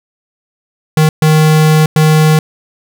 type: tone bursts at uneven times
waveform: square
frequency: 155.56 Hz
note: D#3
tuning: in tune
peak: -6 dBFS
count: 3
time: 0.97-1.09 / 1.22-1.86 / 1.96-2.39 s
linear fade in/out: 2 ms
effects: none